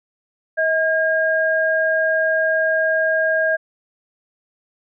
sine tone pair together, 638 / 1620.7 Hz, D#5 / G#6, +43 / -43 cents, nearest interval octave + major third, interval 1614 cents, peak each -18 dBFS, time 0.57-3.57 s, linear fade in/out 20 ms, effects none

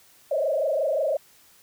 sine tone with frequency modulation, 587.3 Hz, D5, in tune, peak -21 dBFS, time 0.31-1.17 s, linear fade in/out 5 ms, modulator 25.6 Hz, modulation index 2.4, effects white hiss -56 dBFS RMS until 1.62 s

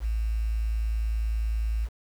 sine tone with quantisation, 55 Hz, A1, in tune, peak -24 dBFS, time 0-1.89 s, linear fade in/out 50 ms, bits 8, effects none

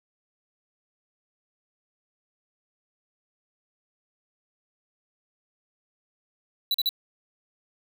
square tone bursts, 3951 Hz, B7, in tune, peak -22 dBFS, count 3, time 6.71-6.891 s, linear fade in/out 2 ms, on 33 ms, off 41 ms, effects none

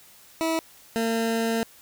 20% pulse tone pair in turn, 324.7 / 227.3 Hz, E4 / A#3, -26 / -43 cents, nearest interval tritone, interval 617 cents, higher first, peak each -18 dBFS, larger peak neither, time 0.41-0.59 / 0.96-1.63 s, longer second, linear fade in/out 0 ms, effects white hiss -52 dBFS RMS until 1.81 s

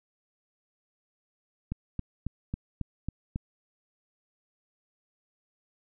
click train, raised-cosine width 5 ms, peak -19 dBFS, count 7, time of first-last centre 1.72-3.359 s, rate 3.66 Hz, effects none

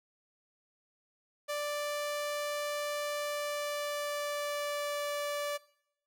sawtooth tone with pitch glide, 587.3 to 581.9 Hz, D5 to D5, 0 to -16 cents, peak -29 dBFS, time 1.48-5.58 s, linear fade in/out 20 ms, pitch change -16 cents, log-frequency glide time 3.18-5.06 s, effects noise-tail reverb RT60 0.7 s tail -20 dB re dry

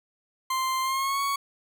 40% pulse tone with pitch glide, 1046 to 1114.6 Hz, C6 to C#6, -1 to +9 cents, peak -24 dBFS, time 0.5-1.36 s, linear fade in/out 5 ms, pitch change +110 cents, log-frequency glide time 0.82-1.21 s, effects none

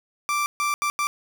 30% pulse tone bursts at uneven times, 1174 Hz, D6, 1 cent flat, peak -19 dBFS, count 4, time 0.29-0.46 / 0.6-0.74 / 0.82-0.9 / 0.99-1.07 s, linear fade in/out 0 ms, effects none

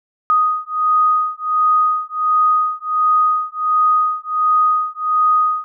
sine beating tone pair, 1244.5 / 1245.9 Hz, D#6 / D#6, 0 / +2 cents, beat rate 1.4 Hz, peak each -16 dBFS, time 0.3-5.64 s, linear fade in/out 0 ms, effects none

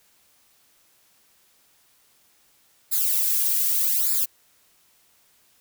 violet noise with flanger, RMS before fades -22 dBFS, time 2.91-4.26 s, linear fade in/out 20 ms, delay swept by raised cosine 0.33 to 2.33 ms, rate 0.83 Hz, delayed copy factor -1, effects white hiss -61 dBFS RMS until 5.6 s

